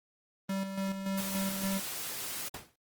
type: tone with tremolo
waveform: square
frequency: 193.9 Hz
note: G3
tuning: 19 cents flat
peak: -31 dBFS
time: 0.49-1.8 s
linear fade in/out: 5 ms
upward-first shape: square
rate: 3.5 Hz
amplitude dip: 50%
type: noise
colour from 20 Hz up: white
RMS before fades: -38 dBFS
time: 1.17-2.49 s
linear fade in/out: 10 ms
type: noise with exponential decay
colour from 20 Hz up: pink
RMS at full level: -37 dBFS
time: 2.54-2.76 s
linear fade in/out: 5 ms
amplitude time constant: 47 ms
effects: high-pass 80 Hz 12 dB/octave + Opus 24 kbps